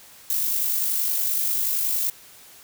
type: noise with amplitude modulation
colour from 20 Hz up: violet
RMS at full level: -22 dBFS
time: 0.3-2.1 s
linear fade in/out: 2 ms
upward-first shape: sine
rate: 50.5 Hz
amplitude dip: 35%
effects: white hiss -48 dBFS RMS until 2.63 s